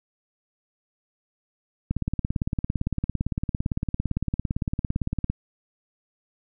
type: click train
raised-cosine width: 5 ms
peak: -12 dBFS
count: 61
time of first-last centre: 1.91-5.3 s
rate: 17.7 Hz
effects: none